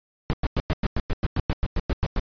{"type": "noise bursts", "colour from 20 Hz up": "brown", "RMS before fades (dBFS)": -22, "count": 15, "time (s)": [0.3, 2.196], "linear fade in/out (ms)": 0, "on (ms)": 34, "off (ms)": 99, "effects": ["resampled to 11025 Hz"]}